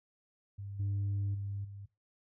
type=tone with level steps; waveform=sine; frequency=99.9 Hz; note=G2; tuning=33 cents sharp; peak=-40 / -29 / -35 / -44 dBFS; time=0.58-1.86 s; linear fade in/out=10 ms; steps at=0.79 / 1.34 / 1.64 s; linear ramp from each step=10 ms; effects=noise-tail reverb RT60 0.2 s tail -17 dB re dry + tanh soft clip ceiling -29 dBFS